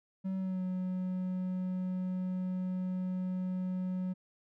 triangle tone with pitch glide, 189.9 to 184.17 Hz, F#3 to F#3, +45 to -8 cents, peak -30 dBFS, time 0.24-4.14 s, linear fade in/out 20 ms, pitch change -53 cents, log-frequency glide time 0.37-0.62 s, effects none

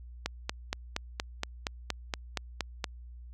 click train, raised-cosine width 0.2 ms, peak -13 dBFS, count 12, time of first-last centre 0.26-2.842 s, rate 4.26 Hz, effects added 60 Hz sine -44 dBFS peak until 3.33 s

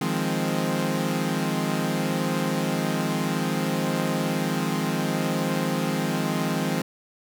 sawtooth chord, F minor seventh, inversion third, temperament equal, 155.56 / 174.61 / 207.7 / 261.6 Hz, Eb3 / F3 / Ab3 / C4, 0 / 0 / 0 / 0 cents, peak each -25 dBFS, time 0.01-6.82 s, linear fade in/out 5 ms, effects none

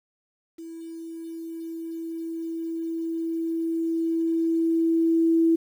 sine tone with level ramp, 329.2 Hz, E4, 2 cents flat, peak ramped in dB -36 to -16 dBFS, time 0.58-5.56 s, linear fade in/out 10 ms, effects 9-bit

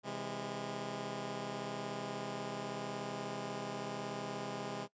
10% pulse chord, C augmented, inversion none, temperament just, 130.81 / 163.52 / 204.4 Hz, C3 / E3 / G#3, 0 / -14 / -27 cents, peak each -36 / -39 / -34 dBFS, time 0.03-4.88 s, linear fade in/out 50 ms, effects noise-tail reverb RT60 0.1 s tail -20 dB re dry + resampled to 16000 Hz

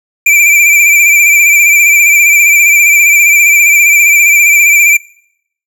square tone with vibrato, 2349 Hz, D7, in tune, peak -4 dBFS, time 0.26-4.97 s, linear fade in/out 5 ms, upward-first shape sine, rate 15 Hz, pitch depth 44 cents each way, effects noise-tail reverb RT60 0.7 s tail -23 dB re dry

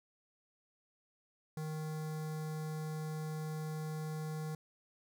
square tone with notch filter, 155.56 Hz, D#3, in tune, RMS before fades -40 dBFS, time 1.57-4.55 s, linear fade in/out 2 ms, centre 2800 Hz, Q 1.1, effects none

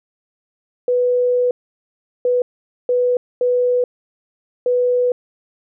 sine tone bursts at uneven times, 493.9 Hz, B4, in tune, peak -13 dBFS, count 5, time 0.88-1.51 / 2.25-2.42 / 2.89-3.17 / 3.41-3.84 / 4.66-5.12 s, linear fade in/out 2 ms, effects none

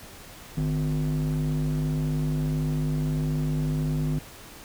square tone with band-pass filter, 50.8 Hz, G#1, 38 cents flat, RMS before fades -26 dBFS, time 0.57-4.19 s, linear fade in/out 5 ms, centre 190 Hz, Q 9.8, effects pink hiss -45 dBFS RMS until 4.64 s

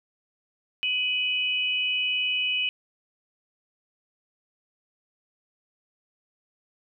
sine tone pair together, 2521 / 2960 Hz, D#7 / F#7, +22 / 0 cents, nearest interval minor third, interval 278 cents, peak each -26 dBFS, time 0.83-2.69 s, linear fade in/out 0 ms, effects none

